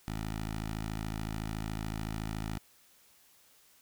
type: tone with notch filter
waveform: 10% pulse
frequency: 53.8 Hz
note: A1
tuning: 38 cents flat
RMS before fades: -37 dBFS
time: 0.08-2.58 s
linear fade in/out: 0 ms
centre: 440 Hz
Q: 1.5
effects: white hiss -63 dBFS RMS until 3.81 s